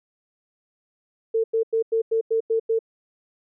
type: tone bursts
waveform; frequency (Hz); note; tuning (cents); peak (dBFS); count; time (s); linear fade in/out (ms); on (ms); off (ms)
sine; 450; A4; +39; -18; 8; 1.34-2.791; 10; 100; 93
effects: none